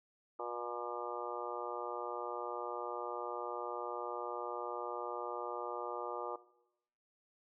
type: harmonic tone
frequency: 120 Hz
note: B2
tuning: 49 cents flat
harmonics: 3 / 4 / 5 / 6 / 7 / 8 / 9 / 10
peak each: -46 / -45 / -46 / -49 / -46 / -48 / -50 / -46 dBFS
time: 0.39-6.36 s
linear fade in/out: 5 ms
effects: noise-tail reverb RT60 0.8 s tail -17 dB re dry